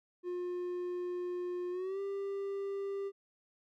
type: tone with pitch glide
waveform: triangle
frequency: 356.6 to 395.7 Hz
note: F4 to G4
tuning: +36 to +16 cents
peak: -33 dBFS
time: 0.23-3.12 s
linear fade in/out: 50 ms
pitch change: +180 cents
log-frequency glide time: 1.71-2 s
effects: none